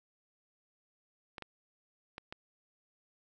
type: clicks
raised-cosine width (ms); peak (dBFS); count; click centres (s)
0.3; -26; 4; 1.382 / 1.423 / 2.181 / 2.325
effects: none